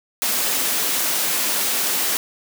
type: high-pass noise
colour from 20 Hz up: white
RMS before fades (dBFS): -21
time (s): 0.22-2.17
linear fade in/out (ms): 0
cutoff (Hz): 180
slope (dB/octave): 24
effects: none